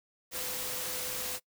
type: tone in noise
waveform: sine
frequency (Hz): 503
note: B4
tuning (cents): +32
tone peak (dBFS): -46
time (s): 0.31-1.4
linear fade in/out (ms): 50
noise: white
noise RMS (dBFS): -36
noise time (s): 0.31-1.4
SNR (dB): -13
effects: noise-tail reverb RT60 0.1 s tail -23 dB re dry